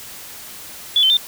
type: tone with pitch steps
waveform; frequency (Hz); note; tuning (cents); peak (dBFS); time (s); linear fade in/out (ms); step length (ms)
sine; 3437 / 3080 / 3588; A7 / G7 / A7; -41 / -31 / +33; -11; 0.96-1.17; 2; 70
effects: white hiss -36 dBFS RMS until 1.27 s